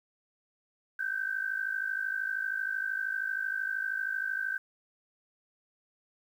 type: tone pair together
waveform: sine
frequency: 1527 / 1579.9 Hz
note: G6 / G6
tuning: -46 / +13 cents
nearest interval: minor second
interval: 59 cents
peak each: -33 / -33 dBFS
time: 0.99-4.58 s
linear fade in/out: 5 ms
effects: 10-bit